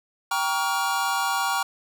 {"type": "chord", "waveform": "square", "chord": "G half-diminished seventh", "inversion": "none", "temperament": "just", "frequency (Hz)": [784, 940.8, 1128.9, 1411.2], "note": ["G5", "Bb5", "Db6", "F6"], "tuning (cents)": [0, 16, 31, 18], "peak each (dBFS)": -29, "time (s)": [0.31, 1.63], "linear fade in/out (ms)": 5, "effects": []}